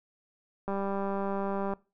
click train, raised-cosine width 1 ms, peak -20 dBFS, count 209, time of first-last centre 0.68-1.736 s, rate 197 Hz, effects noise-tail reverb RT60 0.3 s tail -22 dB re dry

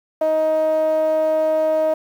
sawtooth tone with band-pass filter, 313.9 Hz, D#4, 15 cents sharp, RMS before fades -18 dBFS, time 0.21-1.94 s, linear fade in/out 5 ms, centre 670 Hz, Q 8.5, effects 8-bit

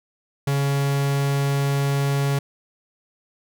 45% pulse tone, 139.8 Hz, C#3, 15 cents sharp, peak -19 dBFS, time 0.47-2.39 s, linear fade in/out 5 ms, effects none

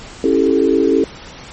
sine chord, A dominant seventh, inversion first, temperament just, 275 / 330 / 396 / 440 Hz, C#4 / E4 / G4 / A4, -14 / +2 / +18 / 0 cents, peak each -16 dBFS, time 0.24-1.04 s, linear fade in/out 2 ms, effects pink hiss -35 dBFS RMS until 1.52 s + MP3 32 kbps

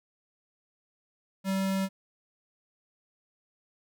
square tone, 192.6 Hz, G3, 30 cents flat, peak -27 dBFS, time 1.44-1.89 s, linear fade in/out 50 ms, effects none

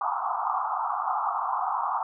pink band-pass noise, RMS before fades -28 dBFS, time 0.01-2.03 s, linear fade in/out 2 ms, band 730 to 1300 Hz, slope 96 dB/octave, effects none

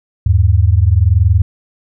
sine tone pair together, 80.32 / 101.2 Hz, E2 / G#2, -44 / -44 cents, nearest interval major third, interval 400 cents, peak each -10 dBFS, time 0.26-1.42 s, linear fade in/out 5 ms, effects none

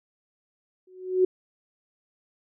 sine tone with exponential growth, 370 Hz, F#4, in tune, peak -14 dBFS, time 0.87-1.25 s, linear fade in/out 5 ms, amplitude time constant 82 ms, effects none

